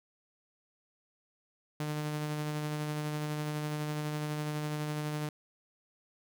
sawtooth tone with tremolo, 150.7 Hz, D3, 45 cents sharp, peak -28 dBFS, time 1.8-5.29 s, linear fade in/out 2 ms, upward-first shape sine, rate 12 Hz, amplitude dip 25%, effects none

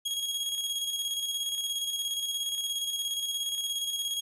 sawtooth tone with tremolo, 3297 Hz, G#7, 13 cents flat, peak -25 dBFS, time 0.05-4.21 s, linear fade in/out 10 ms, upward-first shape square, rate 17 Hz, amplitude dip 40%, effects resampled to 32000 Hz

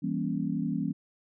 sine chord, E diminished seventh, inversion none, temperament equal with one note detuned, 164.81 / 196 / 237.8 / 277.2 Hz, E3 / G3 / Bb3 / Db4, 0 / 0 / +35 / 0 cents, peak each -33 dBFS, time 0.02-0.93 s, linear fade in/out 20 ms, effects none

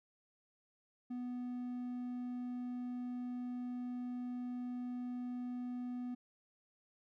triangle tone, 246.9 Hz, B3, in tune, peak -37 dBFS, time 1.1-6.15 s, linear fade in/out 10 ms, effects none

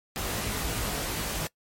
pink noise with comb filter, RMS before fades -31 dBFS, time 0.16-1.47 s, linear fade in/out 0 ms, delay 19 ms, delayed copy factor +0.75, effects noise-tail reverb RT60 0.1 s tail -22 dB re dry + MP3 64 kbps

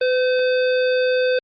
harmonic tone with a mistuned harmonic, 513 Hz, C5, 34 cents flat, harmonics 1 / 3 / 5 / 7 / 9, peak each -16 / -26 / -30 / -33 / -35 dBFS, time 0.01-1.39 s, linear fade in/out 5 ms, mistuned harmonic 1, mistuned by -23 cents, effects Opus 24 kbps

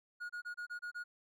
triangle tone bursts, 1441 Hz, F#6, 46 cents flat, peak -38 dBFS, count 7, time 0.2-1.04 s, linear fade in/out 20 ms, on 96 ms, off 28 ms, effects none

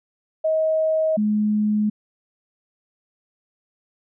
sine tone pair in turn, 633 / 211.2 Hz, D#5 / G#3, +30 / +29 cents, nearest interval octave + perfect fifth, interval 1901 cents, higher first, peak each -17 dBFS, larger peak neither, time 0.44-1.17 / 1.17-1.9 s, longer neither, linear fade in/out 10 ms, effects none

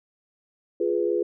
sine chord, F diminished, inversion none, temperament equal, 349.2 / 415.3 / 493.9 Hz, F4 / Ab4 / Cb5, 0 / 0 / 0 cents, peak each -25 / -25 / -27 dBFS, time 0.8-1.23 s, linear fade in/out 5 ms, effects none

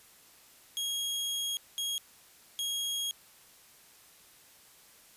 sawtooth tone bursts at uneven times, 3282 Hz, G#7, 21 cents flat, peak -28 dBFS, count 3, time 0.77-1.57 / 1.78-1.98 / 2.59-3.11 s, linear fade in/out 0 ms, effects white hiss -58 dBFS RMS until 5.16 s + resampled to 32000 Hz

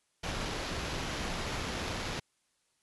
pink noise with sample-and-hold, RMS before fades -36 dBFS, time 0.23-2.2 s, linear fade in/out 10 ms, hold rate 8820 Hz, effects white hiss -75 dBFS RMS until 2.82 s + resampled to 24000 Hz

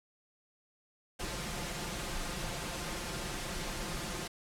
pink noise with comb filter, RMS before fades -38 dBFS, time 1.19-4.28 s, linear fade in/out 10 ms, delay 5.7 ms, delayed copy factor +0.55, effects low-pass 10000 Hz 12 dB/octave

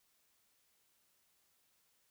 silence, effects white hiss -75 dBFS RMS until 2.1 s

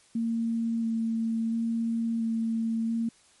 sine tone with vibrato, 227.7 Hz, A#3, 40 cents flat, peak -25 dBFS, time 0.15-3.09 s, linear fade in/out 5 ms, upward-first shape square, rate 0.73 Hz, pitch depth 11 cents each way, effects white hiss -60 dBFS RMS until 3.4 s + MP3 48 kbps

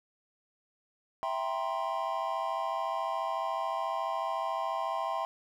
triangle chord, C dominant seventh, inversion first, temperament equal with one note detuned, 659.3 / 784 / 952.5 / 1046.5 Hz, E5 / G5 / Bb5 / C6, 0 / 0 / +37 / 0 cents, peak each -34 / -34 / -36 / -33 dBFS, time 1.23-5.25 s, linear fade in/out 0 ms, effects none

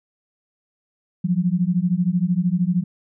sine beating tone pair, 171.8 / 184.8 Hz, F3 / F#3, -28 / -2 cents, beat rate 13 Hz, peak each -20 dBFS, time 1.24-2.84 s, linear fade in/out 10 ms, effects none

